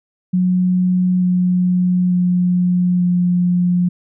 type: tone with pitch steps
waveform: sine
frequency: 182.1 / 180.63 / 179.18 / 177.74 Hz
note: F#3 / F#3 / F3 / F3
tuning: -27 / -41 / +45 / +31 cents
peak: -12 dBFS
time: 0.33-3.89 s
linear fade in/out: 10 ms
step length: 890 ms
effects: none